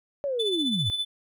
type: linear sweep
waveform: sine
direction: down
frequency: 580 to 86.2 Hz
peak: -25 dBFS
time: 0.24-0.9 s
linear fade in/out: 0 ms
type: tone with tremolo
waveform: triangle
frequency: 3498 Hz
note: A7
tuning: 11 cents flat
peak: -22 dBFS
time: 0.39-1.05 s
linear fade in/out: 10 ms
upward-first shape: sine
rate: 15 Hz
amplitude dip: 60%
effects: tanh soft clip ceiling -13 dBFS